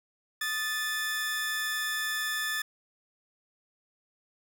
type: tone pair together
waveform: sawtooth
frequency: 1238.1 / 1751 Hz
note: D#6 / A6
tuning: -9 / -9 cents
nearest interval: tritone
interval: 600 cents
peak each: -36 / -26 dBFS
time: 0.41-2.62 s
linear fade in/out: 5 ms
effects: none